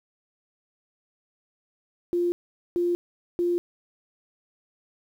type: tone bursts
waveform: sine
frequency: 349.2 Hz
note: F4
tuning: in tune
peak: -21 dBFS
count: 3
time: 2.13-3.58 s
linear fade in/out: 0 ms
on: 190 ms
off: 440 ms
effects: 9-bit